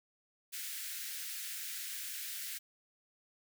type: high-pass noise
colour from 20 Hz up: white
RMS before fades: -42 dBFS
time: 0.52-2.59 s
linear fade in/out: 20 ms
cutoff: 1500 Hz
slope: 48 dB/octave
effects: none